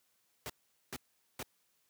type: noise bursts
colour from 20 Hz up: pink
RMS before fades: -41 dBFS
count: 3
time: 0.46-1.428 s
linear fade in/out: 0 ms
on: 36 ms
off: 430 ms
effects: white hiss -75 dBFS RMS until 1.89 s + high-pass 80 Hz 12 dB/octave